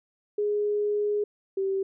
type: tone pair in turn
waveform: sine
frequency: 415.3 / 387.4 Hz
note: G#4 / G4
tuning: 0 / -20 cents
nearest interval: minor second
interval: 120 cents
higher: first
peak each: -23 / -24 dBFS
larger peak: first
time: 0.38-1.24 / 1.57-1.83 s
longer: first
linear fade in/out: 5 ms
effects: none